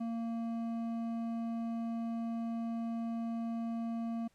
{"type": "tone with hard clipping", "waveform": "sine", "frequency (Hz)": 230, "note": "A#3", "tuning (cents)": -23, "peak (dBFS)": -36, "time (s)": [0, 4.28], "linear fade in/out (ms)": 10, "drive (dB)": 8, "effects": ["pink hiss -72 dBFS RMS until 4.34 s", "low-pass 11000 Hz 12 dB/octave"]}